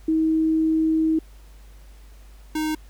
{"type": "tone pair in turn", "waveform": ["sine", "square"], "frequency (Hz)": [318.4, 309.9], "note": ["D#4", "D#4"], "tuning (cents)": [40, -7], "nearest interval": "unison", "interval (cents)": 47, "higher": "first", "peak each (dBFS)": [-17, -23], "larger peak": "first", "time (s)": [[0.08, 1.19], [2.55, 2.75]], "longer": "first", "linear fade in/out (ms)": 5, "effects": ["added 50 Hz sine -43 dBFS peak until 2.89 s", "pink hiss -56 dBFS RMS until 2.89 s"]}